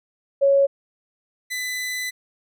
sine / sawtooth tone pair in turn, 554.4 / 2003 Hz, C#5 / B6, 0 / +24 cents, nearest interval octave + minor seventh, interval 2224 cents, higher second, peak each -13 / -22 dBFS, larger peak first, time 0.41-0.67 / 1.5-2.11 s, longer second, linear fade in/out 20 ms, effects none

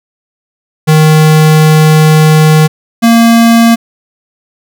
square tone pair in turn, 155.56 / 230.9 Hz, D#3 / A#3, 0 / -16 cents, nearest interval perfect fifth, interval 684 cents, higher second, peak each -3 dBFS, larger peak neither, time 0.87-2.68 / 3.02-3.76 s, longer first, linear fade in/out 20 ms, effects none

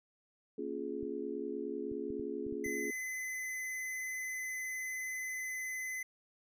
sine chord, Bb minor seventh, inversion none, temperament just, 233.1 / 279.7 / 349.6 / 419.5 Hz, Bb3 / Db4 / F4 / Ab4, 0 / +16 / +2 / +17 cents, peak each -45 / -42 / -42 / -40 dBFS, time 0.58-2.91 s, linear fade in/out 5 ms
clicks, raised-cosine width 5 ms, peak -38 dBFS, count 7, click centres 1.029 / 1.917 / 2.104 / 2.197 / 2.466 / 2.525 / 2.663 s
square tone with vibrato, 2031 Hz, B6, 48 cents sharp, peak -38 dBFS, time 2.64-6.03 s, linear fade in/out 5 ms, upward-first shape sine, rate 19 Hz, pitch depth 12 cents each way
effects none

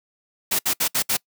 white noise bursts, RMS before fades -21 dBFS, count 5, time 0.51-1.171 s, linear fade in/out 10 ms, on 81 ms, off 64 ms, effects noise-tail reverb RT60 0.1 s tail -25 dB re dry + high-pass 100 Hz 12 dB/octave

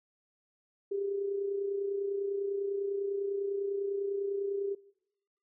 sine tone with amplitude modulation, 398.2 Hz, G4, 27 cents sharp, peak -28 dBFS, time 0.91-4.75 s, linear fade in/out 10 ms, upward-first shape sine, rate 30 Hz, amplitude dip 50%, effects noise-tail reverb RT60 0.8 s tail -21 dB re dry

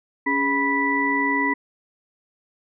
sine tone cluster, 279.8 / 415 / 981 / 1971 Hz, C#4 / G#4 / B5 / B6, +16 / -1 / -12 / -4 cents, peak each -24 / -31 / -24 / -22 dBFS, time 0.26-1.54 s, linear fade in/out 10 ms, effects none

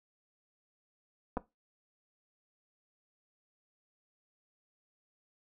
clicks, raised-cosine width 1 ms, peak -20 dBFS, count 2, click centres 1.37 / 1.374 s, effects noise-tail reverb RT60 0.2 s tail -17 dB re dry

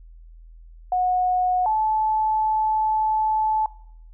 sine tone pair in turn, 730 / 868.1 Hz, F#5 / A5, -24 / -24 cents, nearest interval minor third, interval 300 cents, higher second, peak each -18 dBFS, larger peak neither, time 0.92-1.66 / 1.66-3.66 s, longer second, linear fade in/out 2 ms, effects noise-tail reverb RT60 0.7 s tail -20 dB re dry + added 41 Hz sine -42 dBFS peak until 4.13 s

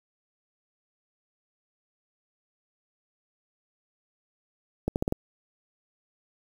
accelerating click train, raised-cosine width 2 ms, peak -12 dBFS, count 5, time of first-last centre 4.88-5.124 s, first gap 79 ms, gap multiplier 0.83, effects 7-bit

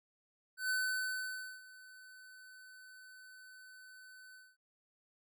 square tone with ADSR envelope, 1513 Hz, F#6, 38 cents sharp, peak -32 dBFS, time 0.57-4.57 s, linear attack 130 ms, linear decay 910 ms, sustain -22 dB, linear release 220 ms, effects none

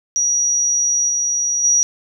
sine tone with level steps, 5780 Hz, F#8, 41 cents flat, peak -14 / -16 / -11 dBFS, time 0.16-1.83 s, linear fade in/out 0 ms, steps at 1.08 / 1.63 s, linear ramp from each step 20 ms, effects none

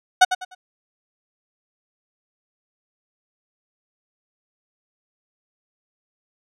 30% pulse tone with echo, 739 Hz, F#5, 2 cents flat, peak -5 dBFS, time 0.21-0.25 s, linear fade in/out 10 ms, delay 100 ms, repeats 3, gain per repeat -11 dB, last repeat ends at 0.55 s, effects low-pass 8000 Hz 12 dB/octave

